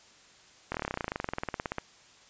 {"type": "slowing click train", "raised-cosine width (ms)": 0.5, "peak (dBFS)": -16, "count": 27, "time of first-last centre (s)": [0.72, 1.783], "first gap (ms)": 24, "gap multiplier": 1.04, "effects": ["white hiss -57 dBFS RMS until 2.29 s", "resampled to 16000 Hz"]}